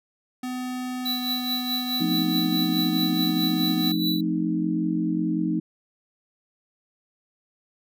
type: tone with pitch glide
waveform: square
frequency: 252.1 to 249.6 Hz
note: B3 to B3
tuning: +36 to +19 cents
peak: -29 dBFS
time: 0.43-3.92 s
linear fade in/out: 5 ms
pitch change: -17 cents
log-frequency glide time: 1.04-1.11 s
type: tone with tremolo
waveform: square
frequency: 3951 Hz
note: B7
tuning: in tune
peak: -24 dBFS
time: 1.05-4.21 s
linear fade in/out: 10 ms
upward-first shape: triangle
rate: 4.7 Hz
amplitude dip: 75%
type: chord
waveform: sine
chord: F dominant seventh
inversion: none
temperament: equal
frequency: 174.61 / 220 / 261.6 / 311.1 Hz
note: F3 / A3 / C4 / Eb4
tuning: 0 / 0 / 0 / 0 cents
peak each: -27 / -29 / -31 / -25 dBFS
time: 2-5.6 s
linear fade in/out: 10 ms
effects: none